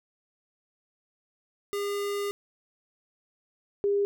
square / sine tone pair in turn, 405.2 / 403.5 Hz, G#4 / G#4, -43 / -50 cents, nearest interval unison, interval 7 cents, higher first, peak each -29 / -22 dBFS, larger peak second, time 1.73-2.31 / 3.84-4.05 s, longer first, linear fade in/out 0 ms, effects none

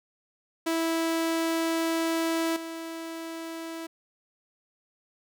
sawtooth tone with level steps, 328.2 Hz, E4, 8 cents flat, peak -21 / -31 dBFS, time 0.66-3.87 s, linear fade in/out 10 ms, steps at 2.56 s, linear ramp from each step 5 ms, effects none

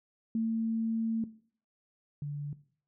sine tone pair in turn, 225.2 / 145.06 Hz, A3 / D3, +40 / -21 cents, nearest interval minor sixth, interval 761 cents, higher first, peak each -27 / -33 dBFS, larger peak first, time 0.35-1.24 / 2.22-2.53 s, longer first, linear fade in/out 2 ms, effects noise-tail reverb RT60 0.5 s tail -17 dB re dry

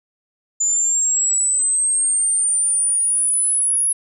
sine linear sweep, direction up, 7040 to 10548 Hz, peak -14 dBFS, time 0.6-3.93 s, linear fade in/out 10 ms, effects tanh soft clip ceiling -11 dBFS

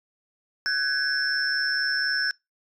sine tone cluster, 1513 / 1657 / 5340 Hz, F#6 / G#6 / E8, +38 / -4 / +22 cents, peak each -26 dBFS, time 0.66-2.31 s, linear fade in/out 0 ms, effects noise-tail reverb RT60 0.2 s tail -25 dB re dry + tanh soft clip ceiling -15 dBFS

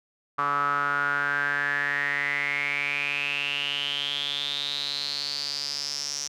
sawtooth tone with band-pass filter sweep, 143.3 Hz, D3, 42 cents flat, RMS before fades -28 dBFS, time 0.38-6.28 s, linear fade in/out 10 ms, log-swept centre 1200 to 5800 Hz, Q 9.5, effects none

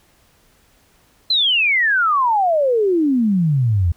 sine exponential sweep, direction down, 4159 to 80.7 Hz, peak -13 dBFS, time 1.3-3.92 s, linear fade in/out 5 ms, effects pink hiss -56 dBFS RMS until 3.96 s

